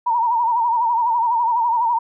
sine tone with vibrato, 937 Hz, A#5, 9 cents sharp, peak -15 dBFS, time 0.06-1.99 s, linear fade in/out 10 ms, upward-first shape triangle, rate 12 Hz, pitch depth 100 cents each way, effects none

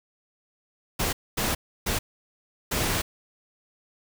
pink noise bursts at uneven times, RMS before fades -26 dBFS, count 4, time 0.99-1.13 / 1.37-1.55 / 1.86-1.99 / 2.71-3.02 s, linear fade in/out 10 ms, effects none

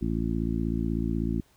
harmonic tone, 56.2 Hz, A1, 37 cents sharp, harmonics 1 / 2 / 3 / 4 / 5 / 6, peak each -31 / -34 / -32 / -31 / -33 / -35 dBFS, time 0.01-1.41 s, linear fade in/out 10 ms, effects pink hiss -63 dBFS RMS until 1.56 s

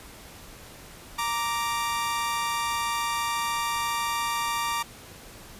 sawtooth tone pair together, 932.3 / 1173.9 Hz, A#5 / D6, 0 / -1 cents, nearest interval major third, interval 399 cents, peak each -25 dBFS, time 1.18-4.83 s, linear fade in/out 10 ms, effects pink hiss -46 dBFS RMS until 5.59 s + resampled to 32000 Hz

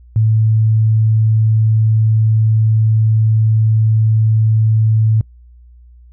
sine tone, 110 Hz, A2, in tune, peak -9 dBFS, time 0.16-5.21 s, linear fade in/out 0 ms, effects noise-tail reverb RT60 0.1 s tail -23 dB re dry + added 60 Hz sine -39 dBFS peak until 6.12 s

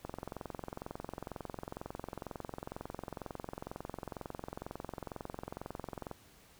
click train, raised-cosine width 1 ms, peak -26 dBFS, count 135, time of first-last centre 0.05-6.113 s, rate 22.1 Hz, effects pink hiss -61 dBFS RMS until 6.59 s

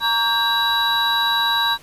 triangle tone cluster, 930 / 1140 / 1596 / 3905 Hz, A#5 / C#6 / G6 / B7, -4 / +48 / +31 / -20 cents, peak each -20 / -25 / -21 / -18 dBFS, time 0-1.78 s, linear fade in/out 50 ms, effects pink hiss -47 dBFS RMS until 1.82 s + resampled to 32000 Hz

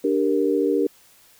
sine chord, G minor, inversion second, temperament equal, 293.7 / 392 / 466.2 Hz, D4 / G4 / Bb4, 0 / 0 / 0 cents, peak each -22 dBFS, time 0.04-0.87 s, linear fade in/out 5 ms, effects white hiss -54 dBFS RMS until 1.39 s

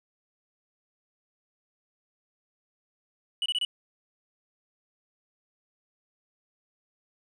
sine tone bursts, 2950 Hz, F#7, 6 cents flat, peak -22 dBFS, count 4, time 3.42-3.65 s, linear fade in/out 2 ms, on 38 ms, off 26 ms, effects tanh soft clip ceiling -24 dBFS + 10-bit

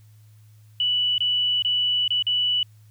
sine tone with dropouts, 2960 Hz, F#7, in tune, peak -19 dBFS, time 0.8-2.63 s, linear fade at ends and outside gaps 2 ms, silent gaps 1.181-1.205 / 1.623-1.648 / 2.079-2.105 / 2.225-2.267 s, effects added 107 Hz sine -48 dBFS peak until 2.9 s + white hiss -64 dBFS RMS until 2.9 s

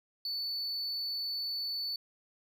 triangle tone, 4478 Hz, C#8, 17 cents sharp, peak -32 dBFS, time 0.25-1.96 s, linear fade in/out 2 ms, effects none

